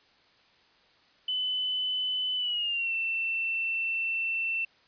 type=tone with pitch glide; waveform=sine; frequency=3014 to 2685 Hz; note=F#7 to E7; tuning=+31 to +31 cents; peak=-27 dBFS; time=1.28-4.65 s; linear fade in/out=5 ms; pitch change=-200 cents; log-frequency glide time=2.36-2.93 s; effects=white hiss -62 dBFS RMS until 4.87 s + resampled to 11025 Hz